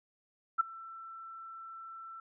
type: tone with ADSR envelope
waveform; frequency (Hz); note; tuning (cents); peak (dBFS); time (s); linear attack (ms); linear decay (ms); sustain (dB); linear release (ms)
sine; 1337; E6; +24; -21; 0.58-2.2; 23; 11; -23; 3
effects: none